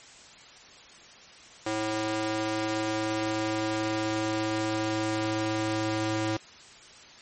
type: tone with high-pass filter sweep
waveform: square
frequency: 108.6 Hz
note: A2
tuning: 22 cents flat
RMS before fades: -29 dBFS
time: 1.66-6.37 s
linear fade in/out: 5 ms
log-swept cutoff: 360 to 230 Hz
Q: 1.1
effects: white hiss -50 dBFS RMS until 7.21 s + MP3 32 kbps